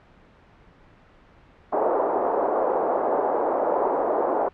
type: band-pass noise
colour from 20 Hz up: pink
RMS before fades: -23 dBFS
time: 1.72-4.49 s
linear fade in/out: 10 ms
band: 400 to 920 Hz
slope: 24 dB/octave
effects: pink hiss -53 dBFS RMS until 4.53 s + low-pass 2000 Hz 12 dB/octave